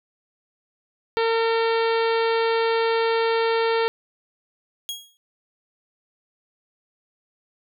harmonic tone, 455 Hz, A#4, 42 cents flat, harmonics 1 / 2 / 3 / 4 / 5 / 6 / 7 / 8 / 9 / 10, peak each -20 / -26 / -30 / -32 / -34 / -36 / -37 / -38 / -39 / -40 dBFS, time 1.17-3.88 s, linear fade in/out 0 ms
sawtooth tone with exponential decay, 3299 Hz, G#7, 12 cents flat, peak -22 dBFS, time 4.89-5.17 s, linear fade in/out 0 ms, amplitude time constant 60 ms
effects none

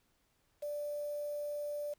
sine tone with quantisation, 587.3 Hz, D5, in tune, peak -36 dBFS, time 0.62-1.94 s, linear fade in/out 10 ms, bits 9, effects pink hiss -75 dBFS RMS until 1.98 s

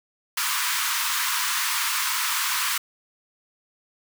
pink high-pass noise, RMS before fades -25 dBFS, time 0.37-2.78 s, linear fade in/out 5 ms, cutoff 940 Hz, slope 96 dB/octave, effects none

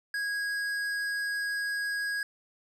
sine tone with tanh clipping, 1649 Hz, G#6, 13 cents flat, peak -31 dBFS, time 0.14-2.23 s, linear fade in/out 2 ms, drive 13 dB, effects none

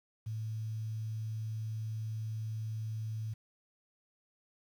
sine tone with quantisation, 110 Hz, A2, in tune, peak -35 dBFS, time 0.26-3.34 s, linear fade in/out 10 ms, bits 10, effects none

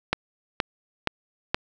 click train, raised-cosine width 0.3 ms, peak -5 dBFS, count 4, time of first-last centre 0.13-1.545 s, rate 2.12 Hz, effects none

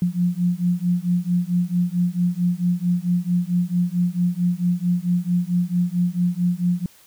sine beating tone pair, 174.61 / 179.11 Hz, F3 / F3, 0 / +44 cents, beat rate 4.5 Hz, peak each -21 / -21 dBFS, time 0.02-6.86 s, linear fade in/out 2 ms, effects white hiss -52 dBFS RMS until 7.06 s

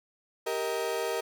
35% pulse chord, Eb major, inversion first, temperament equal with one note detuned, 392 / 466.2 / 631.3 Hz, G4 / Bb4 / Eb5, 0 / 0 / +25 cents, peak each -33 / -30 / -33 dBFS, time 0.46-1.21 s, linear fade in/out 10 ms, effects none

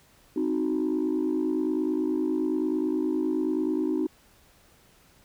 sine chord, C diminished, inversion none, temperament equal, 261.6 / 311.1 / 370 Hz, C4 / Eb4 / Gb4, 0 / 0 / 0 cents, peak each -28 / -25 / -28 dBFS, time 0.36-4.07 s, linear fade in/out 5 ms, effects tanh soft clip ceiling -19 dBFS + pink hiss -59 dBFS RMS until 5.24 s

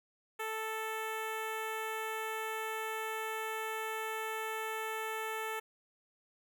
10% pulse tone with notch filter, 440 Hz, A4, in tune, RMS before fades -38 dBFS, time 0.39-5.6 s, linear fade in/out 10 ms, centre 5300 Hz, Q 0.96, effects none

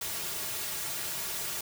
white noise with comb filter, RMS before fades -35 dBFS, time 0.01-1.61 s, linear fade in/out 5 ms, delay 3.9 ms, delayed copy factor -0.7, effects none

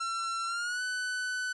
45% pulse tone with pitch glide, 1352 to 1500.1 Hz, E6 to F#6, +43 to +23 cents, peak -31 dBFS, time 0-1.53 s, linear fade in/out 10 ms, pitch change +180 cents, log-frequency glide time 0.46-0.82 s, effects resampled to 22050 Hz

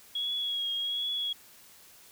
sine tone with vibrato, 3322 Hz, G#7, in tune, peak -29 dBFS, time 0.15-1.33 s, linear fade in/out 5 ms, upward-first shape triangle, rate 1.3 Hz, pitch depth 36 cents each way, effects white hiss -55 dBFS RMS until 2.11 s

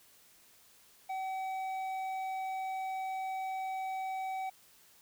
triangle tone with hard clipping, 761 Hz, F#5, 48 cents sharp, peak -36 dBFS, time 1.09-4.5 s, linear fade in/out 10 ms, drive 10 dB, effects white hiss -62 dBFS RMS until 5.01 s

